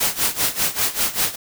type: noise with tremolo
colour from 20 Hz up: white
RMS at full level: -18 dBFS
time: 0-1.36 s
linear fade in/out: 10 ms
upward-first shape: sine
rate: 5.1 Hz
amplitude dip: 85%
effects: none